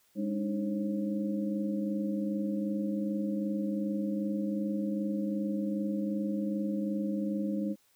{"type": "tone cluster", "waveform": "sine", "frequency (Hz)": [204.2, 288, 310.6, 539], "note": ["G#3", "D4", "D#4", "C#5"], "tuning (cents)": [-29, -34, -3, -49], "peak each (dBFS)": [-31, -40, -35, -40], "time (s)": [0.15, 7.76], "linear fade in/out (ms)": 50, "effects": ["white hiss -68 dBFS RMS until 7.95 s"]}